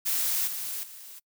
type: noise with level steps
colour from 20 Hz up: blue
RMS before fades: -27 / -34 / -45 dBFS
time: 0.05-1.2 s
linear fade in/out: 20 ms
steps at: 0.47 / 0.83 s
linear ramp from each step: 5 ms
effects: noise-tail reverb RT60 0.1 s tail -26 dB re dry

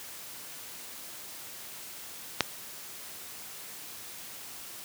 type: click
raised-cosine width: 0.2 ms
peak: -4 dBFS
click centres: 2.407 s
effects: white hiss -44 dBFS RMS until 4.84 s + high-pass 80 Hz 12 dB/octave

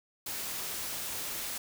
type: noise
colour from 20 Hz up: white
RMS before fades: -37 dBFS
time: 0.26-1.58 s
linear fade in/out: 5 ms
effects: none

